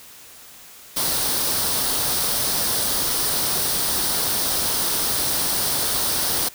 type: noise with comb filter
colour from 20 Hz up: white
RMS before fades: -22 dBFS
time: 0.96-6.49 s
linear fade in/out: 10 ms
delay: 0.21 ms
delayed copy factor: +0.5
effects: white hiss -44 dBFS RMS until 6.54 s